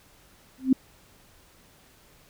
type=tone with exponential growth; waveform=sine; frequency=261.6 Hz; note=C4; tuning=in tune; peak=-12 dBFS; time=0.58-0.73 s; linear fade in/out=5 ms; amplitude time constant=31 ms; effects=pink hiss -57 dBFS RMS until 2.29 s